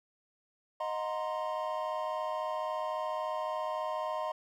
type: chord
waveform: triangle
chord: C half-diminished seventh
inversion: first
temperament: equal with one note detuned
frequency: 622.3 / 726 / 932.3 / 1046.5 Hz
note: Eb5 / Gb5 / Bb5 / C6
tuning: 0 / -33 / 0 / 0 cents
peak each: -34 / -39 / -37 / -36 dBFS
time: 0.8-4.32 s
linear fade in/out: 5 ms
effects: none